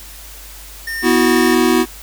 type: tone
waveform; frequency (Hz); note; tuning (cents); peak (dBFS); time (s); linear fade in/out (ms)
square; 1819; A#6; -43; -22; 0.87-1.55; 5
type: chord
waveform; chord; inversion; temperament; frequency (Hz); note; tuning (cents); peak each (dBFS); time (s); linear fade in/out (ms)
square; B suspended fourth; none; equal with one note detuned; 246.9 / 326.2 / 370; B3 / E4 / F#4; 0 / -18 / 0; -16; 1.02-1.86; 50
effects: added 50 Hz sine -37 dBFS peak until 2.02 s + white hiss -37 dBFS RMS until 2.02 s